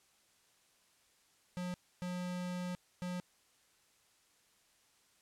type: tone bursts at uneven times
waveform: square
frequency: 179.5 Hz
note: F3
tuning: 48 cents sharp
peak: -38 dBFS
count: 3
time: 1.57-1.74 / 2.02-2.75 / 3.02-3.2 s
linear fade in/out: 0 ms
effects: white hiss -70 dBFS RMS until 5.21 s + low-pass 10000 Hz 12 dB/octave